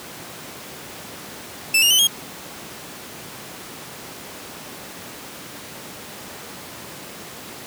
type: tone with pitch steps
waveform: sawtooth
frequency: 2645 / 2835 / 3038 / 3256 Hz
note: E7 / F7 / F#7 / G#7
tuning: +5 / +25 / +45 / -35 cents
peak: -10 dBFS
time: 1.74-2.072 s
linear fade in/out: 5 ms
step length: 83 ms
effects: pink hiss -36 dBFS RMS until 7.66 s + high-pass 150 Hz 12 dB/octave